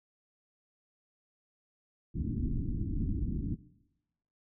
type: low-pass noise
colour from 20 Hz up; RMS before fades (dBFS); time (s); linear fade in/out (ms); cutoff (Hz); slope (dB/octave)
pink; -33; 2.14-3.56; 20; 310; 48
effects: noise-tail reverb RT60 0.9 s tail -18 dB re dry